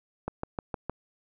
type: click train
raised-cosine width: 1 ms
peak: -17 dBFS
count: 5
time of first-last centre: 0.28-0.896 s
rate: 6.49 Hz
effects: none